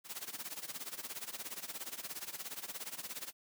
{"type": "noise with tremolo", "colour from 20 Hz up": "white", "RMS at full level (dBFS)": -41, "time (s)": [0.04, 3.33], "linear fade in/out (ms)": 50, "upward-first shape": "sine", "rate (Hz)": 17, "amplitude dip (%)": 85, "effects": ["high-pass 150 Hz 12 dB/octave"]}